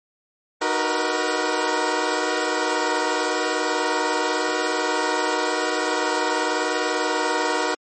15% pulse chord, B major seventh, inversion first, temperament equal with one note detuned, 311.1 / 370 / 466.2 / 486.5 Hz, D#4 / F#4 / A#4 / B4, 0 / 0 / 0 / -26 cents, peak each -20 dBFS, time 0.61-7.75 s, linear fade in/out 10 ms, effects MP3 32 kbps

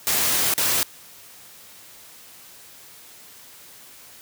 white noise with dropouts, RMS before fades -21 dBFS, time 0.07-0.83 s, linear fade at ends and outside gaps 0 ms, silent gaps 0.538-0.579 s, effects white hiss -46 dBFS RMS until 4.21 s + high-pass 60 Hz 12 dB/octave

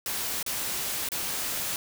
white noise with dropouts, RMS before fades -31 dBFS, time 0.06-1.76 s, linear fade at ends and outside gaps 1 ms, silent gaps 0.428-0.463 / 1.088-1.118 s, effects none

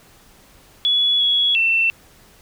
sine tone with pitch steps, 3394 / 3357 / 2686 Hz, G#7 / G#7 / E7, +37 / +18 / +32 cents, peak -14 dBFS, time 0.85-1.9 s, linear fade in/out 0 ms, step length 350 ms, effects pink hiss -50 dBFS RMS until 2.41 s

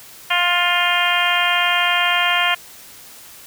harmonic tone, 352 Hz, F4, 14 cents sharp, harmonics 2 / 3 / 4 / 5 / 6 / 7 / 8 / 9, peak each -23 / -23 / -23 / -23 / -23 / -23 / -23 / -23 dBFS, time 0.3-2.55 s, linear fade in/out 10 ms, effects white hiss -41 dBFS RMS until 3.46 s

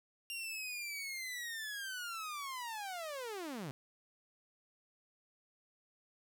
sawtooth linear sweep, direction down, 2794 to 122 Hz, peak -37 dBFS, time 0.3-3.71 s, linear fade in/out 0 ms, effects none

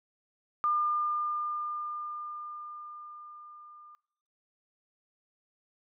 sine tone with level ramp, 1204 Hz, D6, 43 cents sharp, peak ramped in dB -24 to -50 dBFS, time 0.64-3.95 s, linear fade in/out 0 ms, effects noise-tail reverb RT60 0.7 s tail -23 dB re dry

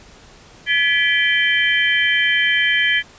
sine tone cluster, 1706 / 1977 / 2348 / 3110 Hz, G#6 / B6 / D7 / G7, +46 / +1 / -1 / -14 cents, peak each -18 / -19 / -22 / -20 dBFS, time 0.66-3.03 s, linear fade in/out 50 ms, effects pink hiss -45 dBFS RMS until 3.18 s + resampled to 16000 Hz

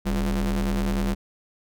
45% pulse ring-modulated tone, 76.7 Hz, D#2, 24 cents flat, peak -19 dBFS, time 0.05-1.15 s, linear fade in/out 20 ms, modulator 120 Hz, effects none

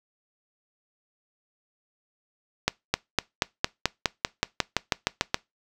accelerating click train, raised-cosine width 0.2 ms, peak -3 dBFS, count 15, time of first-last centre 2.68-5.344 s, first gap 260 ms, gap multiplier 0.95, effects noise-tail reverb RT60 0.2 s tail -23 dB re dry

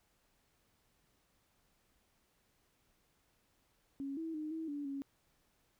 sine tone with pitch steps, 276 / 324.9 / 306.9 / 322 / 288.8 / 276.7 Hz, C#4 / E4 / D#4 / E4 / D4 / C#4, -7 / -25 / -24 / -41 / -29 / -3 cents, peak -38 dBFS, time 4-5.02 s, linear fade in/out 0 ms, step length 170 ms, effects pink hiss -75 dBFS RMS until 5.79 s

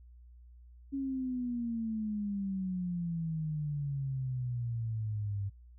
sine exponential sweep, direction down, 277.2 to 98 Hz, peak -32 dBFS, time 0.92-5.5 s, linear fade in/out 20 ms, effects added 60 Hz sine -52 dBFS peak until 5.78 s

